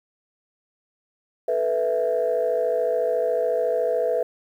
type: chord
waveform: sine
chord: A suspended second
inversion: none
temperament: equal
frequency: 440 / 493.9 / 659.3 Hz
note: A4 / B4 / E5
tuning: 0 / 0 / 0 cents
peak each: -26 / -22 / -23 dBFS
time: 1.48-4.23 s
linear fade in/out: 5 ms
effects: tanh soft clip ceiling -13 dBFS + 9-bit